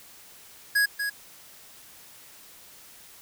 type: tone with echo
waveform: square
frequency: 1661.2 Hz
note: G#6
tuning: in tune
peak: -20 dBFS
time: 0.75-0.86 s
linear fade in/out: 10 ms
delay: 240 ms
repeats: 1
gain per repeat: -7 dB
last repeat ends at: 1.1 s
effects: white hiss -50 dBFS RMS until 3.21 s